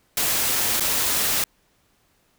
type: noise with dropouts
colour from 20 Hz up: white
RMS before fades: -22 dBFS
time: 0.17-1.44 s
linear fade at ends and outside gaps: 2 ms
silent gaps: 0.798-0.806 s
effects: pink hiss -64 dBFS RMS until 2.38 s